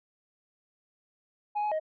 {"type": "tone with pitch steps", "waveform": "sine", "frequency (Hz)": [833, 842, 626], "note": ["G#5", "G#5", "D#5"], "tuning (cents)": [5, 24, 10], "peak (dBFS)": -24, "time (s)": [1.55, 1.799], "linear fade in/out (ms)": 20, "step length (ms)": 83, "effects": ["tanh soft clip ceiling -26 dBFS"]}